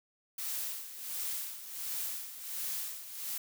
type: noise with tremolo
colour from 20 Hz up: blue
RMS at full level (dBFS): -36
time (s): 0.38-3.38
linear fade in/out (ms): 5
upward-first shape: sine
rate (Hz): 1.4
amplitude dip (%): 70
effects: none